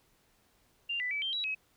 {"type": "tone with pitch steps", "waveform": "sine", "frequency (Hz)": [2790, 1988, 2300, 3153, 3895, 2554], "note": ["F7", "B6", "D7", "G7", "B7", "D#7"], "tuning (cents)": [-2, 11, -37, 9, -25, 45], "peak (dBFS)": -31, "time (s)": [0.89, 1.55], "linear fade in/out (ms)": 10, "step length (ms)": 110, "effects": ["pink hiss -69 dBFS RMS until 1.76 s"]}